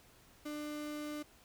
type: tone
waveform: 35% pulse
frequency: 298.4 Hz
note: D4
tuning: 28 cents sharp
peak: -38 dBFS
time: 0.45-1.23 s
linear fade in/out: 10 ms
effects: pink hiss -63 dBFS RMS until 1.44 s